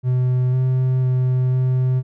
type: tone with pitch steps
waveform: triangle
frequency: 126.5 / 129 / 127.7 / 128.4 Hz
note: B2 / C3 / C3 / C3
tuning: +42 / -24 / -42 / -32 cents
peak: -13 dBFS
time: 0.03-2.03 s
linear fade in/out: 50 ms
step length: 500 ms
effects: none